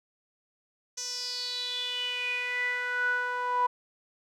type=tone with band-pass filter sweep; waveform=sawtooth; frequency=493.8 Hz; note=B4; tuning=in tune; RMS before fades=-31 dBFS; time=0.97-3.67 s; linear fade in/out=10 ms; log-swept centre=6000 to 1000 Hz; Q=7.7; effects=none